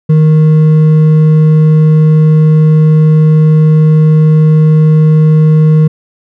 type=tone with hard clipping; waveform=triangle; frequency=155.56 Hz; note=D#3; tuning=in tune; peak=-4 dBFS; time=0.09-5.88 s; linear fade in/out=10 ms; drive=8 dB; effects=none